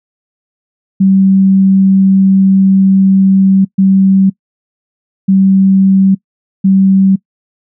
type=tone bursts at uneven times; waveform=sine; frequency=192.5 Hz; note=G3; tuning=31 cents flat; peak=-4 dBFS; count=4; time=1-3.65 / 3.78-4.3 / 5.28-6.15 / 6.64-7.16 s; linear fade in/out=10 ms; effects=noise-tail reverb RT60 0.1 s tail -23 dB re dry